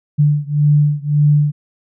sine beating tone pair, 146.8 / 148.6 Hz, D3 / D3, 0 / +21 cents, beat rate 1.8 Hz, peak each -13 / -14 dBFS, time 0.18-1.52 s, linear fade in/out 20 ms, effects none

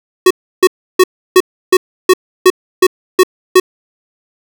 square tone bursts, 370 Hz, F#4, in tune, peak -3 dBFS, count 10, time 0.26-3.6 s, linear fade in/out 5 ms, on 46 ms, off 320 ms, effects none

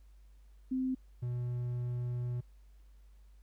sine / triangle tone pair in turn, 259.4 / 122.21 Hz, C4 / B2, -15 / -18 cents, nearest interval octave + minor second, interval 1303 cents, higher first, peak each -30 / -31 dBFS, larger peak first, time 0.71-0.95 / 1.22-2.41 s, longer second, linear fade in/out 10 ms, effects added 50 Hz sine -55 dBFS peak until 3.42 s + pink hiss -75 dBFS RMS until 3.42 s

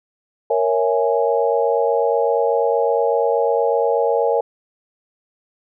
sine chord, A# half-diminished seventh, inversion none, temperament equal, 466.2 / 554.4 / 659.3 / 830.6 Hz, A#4 / C#5 / E5 / G#5, 0 / 0 / 0 / 0 cents, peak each -18 / -20 / -23 / -22 dBFS, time 0.5-4.41 s, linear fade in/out 5 ms, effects none

